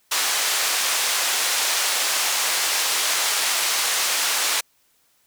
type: band-pass noise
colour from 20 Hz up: white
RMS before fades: -22 dBFS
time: 0.11-4.61 s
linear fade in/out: 10 ms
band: 660 to 8000 Hz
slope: 12 dB/octave
effects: white hiss -63 dBFS RMS until 5.26 s